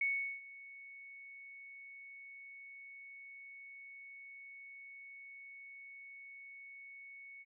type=tone with ADSR envelope; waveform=sine; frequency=2217 Hz; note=C#7; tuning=in tune; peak=-30 dBFS; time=0.01-7.45 s; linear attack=4 ms; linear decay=390 ms; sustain=-20 dB; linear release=37 ms; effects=none